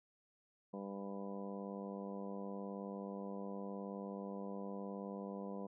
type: harmonic tone with a mistuned harmonic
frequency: 99.1 Hz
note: G2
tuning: 19 cents sharp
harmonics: 2 / 3 / 4 / 5 / 6 / 7 / 8 / 9 / 10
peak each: -45 / -53 / -52 / -49 / -54 / -55 / -61 / -63 / -55 dBFS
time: 0.73-5.67 s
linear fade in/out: 10 ms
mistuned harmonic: 9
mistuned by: -25 cents
effects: none